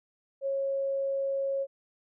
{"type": "tone", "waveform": "sine", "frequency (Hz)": 547, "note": "C#5", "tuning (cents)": -23, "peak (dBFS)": -27, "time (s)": [0.41, 1.67], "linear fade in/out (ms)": 50, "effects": []}